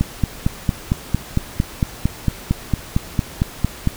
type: click train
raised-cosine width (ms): 5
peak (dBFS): -3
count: 18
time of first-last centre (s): 0.01-3.874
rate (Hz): 4.4
effects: pink hiss -36 dBFS RMS until 3.96 s